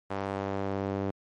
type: tone with band-pass filter sweep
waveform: sawtooth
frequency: 98.2 Hz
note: G2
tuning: 4 cents sharp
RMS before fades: -32 dBFS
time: 0.1-1.11 s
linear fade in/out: 10 ms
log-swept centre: 810 to 400 Hz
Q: 0.89
effects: MP3 48 kbps